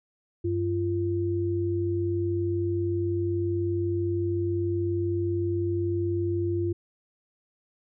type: tone pair together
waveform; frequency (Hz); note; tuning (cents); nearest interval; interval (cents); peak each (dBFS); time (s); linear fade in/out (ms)
sine; 96.59 / 344.2; G2 / F4; -25 / -25; octave + minor seventh; 2200; -28 / -26; 0.44-6.73; 10
effects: none